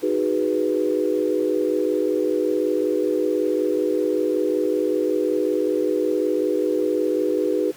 sine chord, G# minor seventh, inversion second, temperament equal, 311.1 / 370 / 415.3 / 493.9 Hz, D#4 / F#4 / G#4 / B4, 0 / 0 / 0 / 0 cents, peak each -24 dBFS, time 0.02-7.72 s, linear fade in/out 20 ms, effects pink hiss -45 dBFS RMS until 7.76 s + high-pass 150 Hz 12 dB/octave

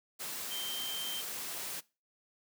sine tone in noise, 3136 Hz, G7, in tune, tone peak -38 dBFS, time 0.5-1.22 s, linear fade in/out 20 ms, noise white, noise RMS -40 dBFS, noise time 0.19-1.81 s, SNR -1 dB, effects noise-tail reverb RT60 0.3 s tail -22 dB re dry + high-pass 150 Hz 12 dB/octave

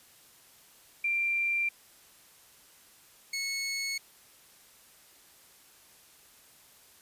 sine / 20% pulse tone pair in turn, 2368 / 2197 Hz, D7 / C#7, +14 / -16 cents, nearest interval minor second, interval 130 cents, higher first, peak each -26 dBFS, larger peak neither, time 1.04-1.69 / 3.33-3.98 s, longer neither, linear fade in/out 5 ms, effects white hiss -58 dBFS RMS until 7.01 s + resampled to 32000 Hz

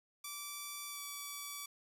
5% pulse tone with pitch glide, 1162 to 1148.7 Hz, D6 to D6, -19 to -39 cents, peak -31 dBFS, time 0.24-1.66 s, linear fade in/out 5 ms, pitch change -20 cents, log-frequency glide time 0.88-1.01 s, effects none

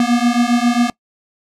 square beating tone pair, 236.5 / 243.9 Hz, A#3 / B3, +25 / -21 cents, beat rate 7.4 Hz, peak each -16 dBFS, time 0-0.9 s, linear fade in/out 2 ms, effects noise-tail reverb RT60 0.1 s tail -24 dB re dry + low-pass 8000 Hz 12 dB/octave

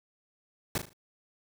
pink noise with echo, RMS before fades -30 dBFS, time 0.75-0.78 s, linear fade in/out 2 ms, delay 38 ms, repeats 4, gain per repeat -8 dB, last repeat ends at 0.932 s, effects none

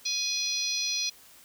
harmonic tone with a mistuned harmonic, 830.6 Hz, G#5, in tune, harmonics 3 / 4 / 5 / 6 / 7, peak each -36 / -36 / -31 / -36 / -32 dBFS, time 0.05-1.1 s, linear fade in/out 10 ms, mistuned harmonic 4, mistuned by +31 cents, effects white hiss -54 dBFS RMS until 1.44 s

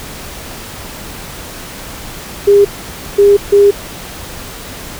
sine tone bursts at uneven times, 404.2 Hz, G#4, 47 cents flat, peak -3 dBFS, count 3, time 2.47-2.65 / 3.18-3.37 / 3.52-3.71 s, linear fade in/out 10 ms, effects pink hiss -28 dBFS RMS until 4.99 s

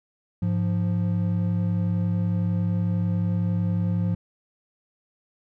triangle tone pair together, 103.83 / 174.83 Hz, G#2 / F3, 0 / +2 cents, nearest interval major sixth, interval 902 cents, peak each -22 dBFS, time 0.42-4.15 s, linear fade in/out 5 ms, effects none

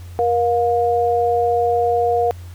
sine tone pair together, 474 / 710.2 Hz, A#4 / F5, +29 / +29 cents, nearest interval perfect fifth, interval 700 cents, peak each -17 dBFS, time 0.19-2.31 s, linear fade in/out 0 ms, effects added 88 Hz sine -32 dBFS peak until 2.54 s + pink hiss -48 dBFS RMS until 2.54 s

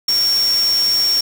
sine tone in noise, 5510 Hz, F8, 24 cents flat, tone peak -13 dBFS, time 0.08-1.21 s, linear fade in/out 5 ms, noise white, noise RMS -27 dBFS, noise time 0.08-1.21 s, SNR +11 dB, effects none

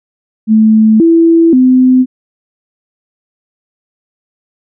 sine tone with pitch steps, 218.5 / 331.6 / 255.8 Hz, A3 / E4 / C4, -12 / +10 / -39 cents, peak -3 dBFS, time 0.47-2.06 s, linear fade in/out 50 ms, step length 530 ms, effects none

